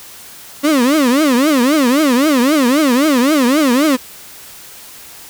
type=tone with vibrato; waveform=35% pulse; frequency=274.1 Hz; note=C#4; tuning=19 cents flat; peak=-8 dBFS; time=0.63-3.97 s; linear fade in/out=20 ms; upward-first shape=triangle; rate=3.8 Hz; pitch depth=290 cents each way; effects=white hiss -36 dBFS RMS until 5.29 s